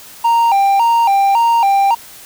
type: tone with vibrato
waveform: triangle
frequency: 857 Hz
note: A5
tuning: 46 cents flat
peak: -7 dBFS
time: 0.24-1.95 s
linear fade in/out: 10 ms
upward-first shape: square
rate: 1.8 Hz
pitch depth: 140 cents each way
effects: white hiss -37 dBFS RMS until 2.25 s